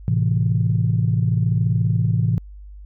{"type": "chord", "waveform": "sine", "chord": "A minor", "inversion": "none", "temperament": "equal", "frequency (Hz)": [110, 130.81, 164.81], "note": ["A2", "C3", "E3"], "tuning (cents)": [0, 0, 0], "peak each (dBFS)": [-18, -21, -21], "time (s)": [0.08, 2.38], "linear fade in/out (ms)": 0, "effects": ["tanh soft clip ceiling -7 dBFS", "added 50 Hz sine -36 dBFS peak until 2.85 s"]}